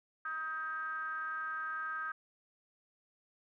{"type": "ring-modulated tone", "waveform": "triangle", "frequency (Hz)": 159.5, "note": "D#3", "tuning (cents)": 43, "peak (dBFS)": -31, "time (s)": [0.25, 2.12], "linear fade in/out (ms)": 5, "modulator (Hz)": 1420, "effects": []}